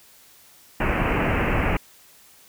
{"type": "low-pass noise", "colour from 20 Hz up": "pink", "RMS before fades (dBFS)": -22, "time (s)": [0.8, 1.77], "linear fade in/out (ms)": 5, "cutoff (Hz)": 2800, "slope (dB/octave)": 96, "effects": ["white hiss -52 dBFS RMS until 2.48 s"]}